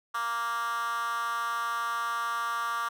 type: tone with high-pass filter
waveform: 10% pulse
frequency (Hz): 233.1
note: A#3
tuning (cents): 0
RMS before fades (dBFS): -31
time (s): 0.14-2.89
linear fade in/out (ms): 10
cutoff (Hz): 1200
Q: 5.1
effects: none